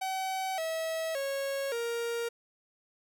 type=tone with pitch steps; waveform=45% pulse; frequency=760 / 646.5 / 550 / 467.8 Hz; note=F#5 / E5 / C#5 / A#4; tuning=+46 / -34 / -14 / +6 cents; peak=-31 dBFS; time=0.01-2.29 s; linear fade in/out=10 ms; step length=570 ms; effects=none